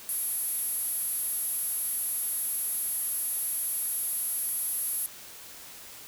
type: tone with high-pass filter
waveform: sawtooth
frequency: 470 Hz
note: A#4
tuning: 14 cents sharp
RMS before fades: -31 dBFS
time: 0.09-5.06 s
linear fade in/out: 0 ms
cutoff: 11000 Hz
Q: 8.8
effects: white hiss -46 dBFS RMS until 6.07 s